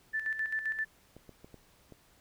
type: tone with tremolo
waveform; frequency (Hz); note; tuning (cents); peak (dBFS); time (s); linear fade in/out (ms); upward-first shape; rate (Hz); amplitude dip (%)
sine; 1760; A6; 0; -29; 0.13-0.85; 20; square; 7.6; 60
type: clicks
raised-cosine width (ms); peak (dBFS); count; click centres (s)
2; -36; 5; 1.166 / 1.293 / 1.445 / 1.543 / 1.923
effects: pink hiss -64 dBFS RMS until 2.2 s